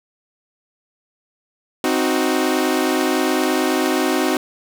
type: chord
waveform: sawtooth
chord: C diminished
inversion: none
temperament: equal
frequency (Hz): 261.6 / 311.1 / 370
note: C4 / Eb4 / Gb4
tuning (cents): 0 / 0 / 0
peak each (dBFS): -17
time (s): 1.84-4.37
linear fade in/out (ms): 2
effects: none